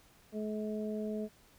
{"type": "harmonic tone", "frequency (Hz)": 213.7, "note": "G#3", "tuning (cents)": 50, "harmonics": [1, 2, 3], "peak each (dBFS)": [-36, -39, -43], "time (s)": [0.32, 1.29], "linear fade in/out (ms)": 50, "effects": ["pink hiss -63 dBFS RMS until 1.58 s"]}